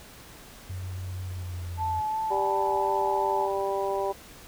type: tone with pitch glide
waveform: sine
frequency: 92.5 to 86.31 Hz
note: F#2 to F2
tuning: 0 to -20 cents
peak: -32 dBFS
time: 0.69-2.01 s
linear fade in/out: 10 ms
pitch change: -120 cents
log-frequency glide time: 1.21-1.78 s
type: tone with vibrato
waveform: sine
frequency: 870 Hz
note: A5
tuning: 20 cents flat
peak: -26 dBFS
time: 1.77-3.49 s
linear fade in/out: 50 ms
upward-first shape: sine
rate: 2.8 Hz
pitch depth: 21 cents each way
type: harmonic tone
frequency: 196.2 Hz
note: G3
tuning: 2 cents sharp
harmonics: 2 / 3 / 4 / 5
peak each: -29 / -31 / -32 / -33 dBFS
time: 2.3-4.13 s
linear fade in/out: 20 ms
effects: pink hiss -48 dBFS RMS until 4.47 s